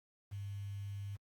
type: tone with quantisation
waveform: sine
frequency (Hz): 100.2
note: G2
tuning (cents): +38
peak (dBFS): -40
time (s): 0.31-1.17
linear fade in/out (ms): 20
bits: 10
effects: Opus 48 kbps